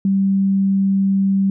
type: tone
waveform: sine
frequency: 194.8 Hz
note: G3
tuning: 11 cents flat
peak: -13 dBFS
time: 0.05-1.5 s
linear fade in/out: 2 ms
effects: none